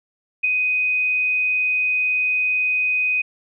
sine tone with ADSR envelope, 2501 Hz, D#7, 8 cents sharp, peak -13 dBFS, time 0.43-3.22 s, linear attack 16 ms, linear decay 7 ms, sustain -4 dB, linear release 9 ms, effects none

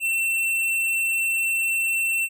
sine tone with hard clipping, 2696 Hz, E7, 38 cents sharp, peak -22 dBFS, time 0-2.29 s, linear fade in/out 50 ms, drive 12 dB, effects none

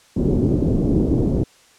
white low-pass noise, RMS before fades -18 dBFS, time 0.16-1.44 s, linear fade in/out 10 ms, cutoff 360 Hz, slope 24 dB/octave, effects white hiss -52 dBFS RMS until 1.78 s + low-pass 8000 Hz 12 dB/octave

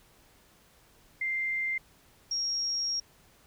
sine tone pair in turn, 2093 / 5588 Hz, C7 / F8, 0 / 0 cents, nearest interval octave + perfect fourth, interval 1700 cents, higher second, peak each -28 dBFS, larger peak neither, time 1.21-1.78 / 2.31-3 s, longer second, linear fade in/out 5 ms, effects pink hiss -61 dBFS RMS until 3.46 s

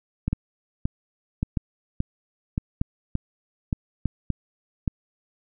two click trains, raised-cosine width 5 ms, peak -11 / -10 dBFS, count 9 / 4, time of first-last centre 0.28-4.878 / 0.33-4.057 s, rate 1.74 / 0.805 Hz, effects none

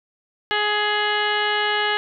harmonic tone, 418.6 Hz, G#4, 14 cents sharp, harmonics 1 / 2 / 3 / 4 / 5 / 6 / 7 / 8 / 9 / 10, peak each -27 / -25 / -29 / -24 / -28 / -38 / -26 / -33 / -40 / -38 dBFS, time 0.51-1.97 s, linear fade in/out 0 ms, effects none

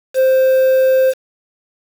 triangle tone with quantisation, 523.3 Hz, C5, in tune, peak -7 dBFS, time 0.14-1.14 s, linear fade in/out 50 ms, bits 5, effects none

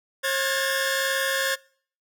sawtooth tone cluster, 538 / 1434 / 1631 / 1693 / 1793 Hz, C5 / F6 / G#6 / G#6 / A6, +48 / +45 / -32 / +33 / +32 cents, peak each -23 / -29 / -28 / -26 / -25 dBFS, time 0.23-1.56 s, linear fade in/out 20 ms, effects noise-tail reverb RT60 0.5 s tail -24 dB re dry

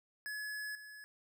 square tone with level steps, 1700 Hz, G#6, 40 cents sharp, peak -40 / -50 dBFS, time 0.26-1.04 s, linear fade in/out 0 ms, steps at 0.75 s, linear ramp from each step 2 ms, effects none

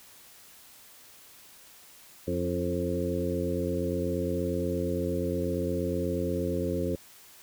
harmonic tone with a mistuned harmonic, 88.5 Hz, F2, 23 cents sharp, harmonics 1 / 2 / 3 / 4 / 5 / 6, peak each -34 / -34 / -34 / -34 / -34 / -34 dBFS, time 2.27-6.96 s, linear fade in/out 10 ms, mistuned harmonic 4, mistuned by -39 cents, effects white hiss -53 dBFS RMS until 7.42 s

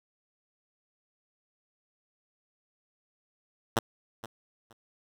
5% pulse tone with echo, 114.6 Hz, A#2, 29 cents flat, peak -12 dBFS, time 3.76-3.79 s, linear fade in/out 5 ms, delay 470 ms, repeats 2, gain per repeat -15 dB, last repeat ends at 4.73 s, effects none

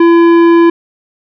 triangle tone with tanh clipping, 337.4 Hz, E4, 40 cents sharp, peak -5 dBFS, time 0-0.7 s, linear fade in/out 5 ms, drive 17 dB, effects none

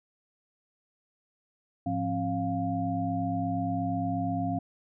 sine tone cluster, 106.1 / 174.5 / 268.9 / 700 Hz, G#2 / F3 / C4 / F5, +38 / -1 / +47 / +4 cents, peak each -34 / -34 / -31 / -32 dBFS, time 1.86-4.59 s, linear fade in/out 5 ms, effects none

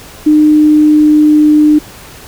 sine tone with pitch glide, 303.9 to 301.8 Hz, D#4 to D4, -41 to +47 cents, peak -3 dBFS, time 0.26-1.79 s, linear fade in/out 10 ms, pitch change -12 cents, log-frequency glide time 0.4-1.57 s, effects pink hiss -33 dBFS RMS until 2.27 s

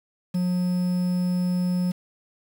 triangle tone with quantisation, 180 Hz, F#3, 47 cents flat, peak -19 dBFS, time 0.34-1.92 s, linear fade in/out 10 ms, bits 7, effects none

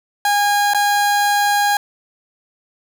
30% pulse tone with dropouts, 818 Hz, G#5, 26 cents flat, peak -11 dBFS, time 0.25-1.77 s, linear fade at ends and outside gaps 2 ms, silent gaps 0.736-0.746 s, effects none

